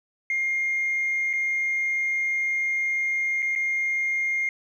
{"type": "tone with dropouts", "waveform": "sine", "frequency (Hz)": 2123, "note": "C7", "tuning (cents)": 25, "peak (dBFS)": -21, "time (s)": [0.3, 4.49], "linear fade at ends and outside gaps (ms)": 2, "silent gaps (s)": [[1.331, 1.335], [3.422, 3.426], [3.553, 3.559]], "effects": ["tanh soft clip ceiling -19 dBFS", "10-bit"]}